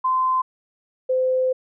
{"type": "tone pair in turn", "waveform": "sine", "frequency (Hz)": [1033, 514.6], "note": ["C6", "C5"], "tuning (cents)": [-22, -29], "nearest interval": "octave", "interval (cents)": 1207, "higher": "first", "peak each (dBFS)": -17, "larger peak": "neither", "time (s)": [[0.04, 0.42], [1.09, 1.53]], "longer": "second", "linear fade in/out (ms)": 10, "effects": []}